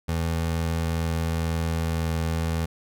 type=tone with pitch glide; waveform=25% pulse; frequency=82.41 to 81.7 Hz; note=E2 to E2; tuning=0 to -15 cents; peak=-20 dBFS; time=0.08-2.66 s; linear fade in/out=10 ms; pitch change=-15 cents; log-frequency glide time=0.58-1.79 s; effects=none